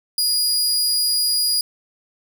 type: tone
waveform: sawtooth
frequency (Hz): 4885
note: D#8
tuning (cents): -33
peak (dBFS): -14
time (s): 0.18-1.61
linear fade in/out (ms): 2
effects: none